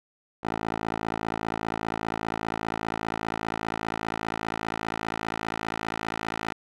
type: tone with band-pass filter sweep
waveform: 10% pulse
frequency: 55 Hz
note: A1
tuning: in tune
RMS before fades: -32 dBFS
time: 0.43-6.53 s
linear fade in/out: 10 ms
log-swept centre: 850 to 1500 Hz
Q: 0.73
effects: none